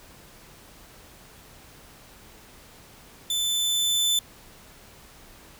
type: tone with level ramp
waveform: sawtooth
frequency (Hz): 3520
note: A7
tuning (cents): 0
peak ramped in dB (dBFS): -21 to -17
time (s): 3.3-4.19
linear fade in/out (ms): 2
effects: pink hiss -50 dBFS RMS until 5.59 s